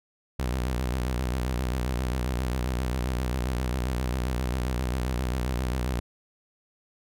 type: tone with vibrato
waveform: sawtooth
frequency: 62.7 Hz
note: B1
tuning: 27 cents sharp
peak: -22 dBFS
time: 0.39-6 s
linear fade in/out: 5 ms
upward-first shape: square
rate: 7.5 Hz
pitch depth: 84 cents each way
effects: none